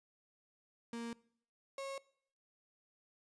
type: tone pair in turn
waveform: 35% pulse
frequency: 233.1 / 545.7 Hz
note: A#3 / C#5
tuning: 0 / -27 cents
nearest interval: octave + minor third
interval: 1473 cents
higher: second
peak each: -39 / -39 dBFS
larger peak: neither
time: 0.93-1.13 / 1.78-1.98 s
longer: neither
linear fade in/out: 2 ms
effects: noise-tail reverb RT60 0.6 s tail -22 dB re dry + resampled to 22050 Hz